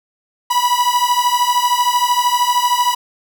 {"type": "beating tone pair", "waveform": "45% pulse", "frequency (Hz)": [973, 986], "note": ["B5", "B5"], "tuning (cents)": [-26, -3], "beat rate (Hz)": 13, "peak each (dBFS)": -16, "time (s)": [0.5, 2.95], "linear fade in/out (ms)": 10, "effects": []}